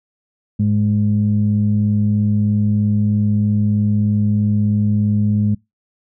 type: tone pair together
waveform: sine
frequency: 105.37 / 208.5 Hz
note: G#2 / G#3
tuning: +26 / +7 cents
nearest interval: octave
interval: 1181 cents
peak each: -15 dBFS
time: 0.59-5.55 s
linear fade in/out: 10 ms
effects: noise-tail reverb RT60 0.2 s tail -25 dB re dry + tanh soft clip ceiling -6 dBFS